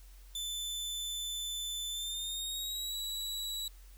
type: tone with pitch glide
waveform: sawtooth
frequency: 3520 to 3906 Hz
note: A7 to B7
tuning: 0 to -20 cents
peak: -33 dBFS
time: 0.35-3.68 s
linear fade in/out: 2 ms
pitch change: +180 cents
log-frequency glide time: 1.9-2.95 s
effects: added 45 Hz sine -51 dBFS peak until 3.97 s + white hiss -63 dBFS RMS until 3.97 s